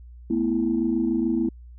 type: chord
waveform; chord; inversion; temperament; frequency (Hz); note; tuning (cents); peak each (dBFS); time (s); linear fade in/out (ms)
sine; A suspended second; none; equal; 220 / 246.9 / 329.6; A3 / B3 / E4; 0 / 0 / 0; -26 / -24 / -23; 0.3-1.49; 5
effects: tanh soft clip ceiling -12 dBFS + added 60 Hz sine -41 dBFS peak until 1.78 s